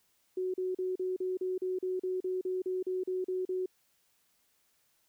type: tone bursts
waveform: sine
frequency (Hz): 370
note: F#4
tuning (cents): 0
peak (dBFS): -30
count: 16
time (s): 0.37-3.66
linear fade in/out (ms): 5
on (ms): 170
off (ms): 38
effects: white hiss -72 dBFS RMS until 5.08 s